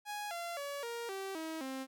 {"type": "tone with pitch steps", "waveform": "sawtooth", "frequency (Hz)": [830.6, 686.4, 567.3, 468.9, 387.5, 320.2, 264.7], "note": ["G#5", "F5", "C#5", "A#4", "G4", "D#4", "C4"], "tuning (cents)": [0, -30, 40, 10, -20, 50, 20], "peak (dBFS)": -35, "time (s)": [0.05, 1.87], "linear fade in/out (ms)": 50, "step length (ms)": 260, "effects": []}